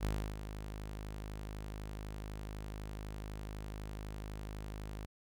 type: tone with ADSR envelope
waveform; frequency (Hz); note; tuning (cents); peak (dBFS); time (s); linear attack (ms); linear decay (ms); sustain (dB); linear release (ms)
sawtooth; 52; G#1; +3; -28; 0-5.06; 40; 310; -10; 13
effects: none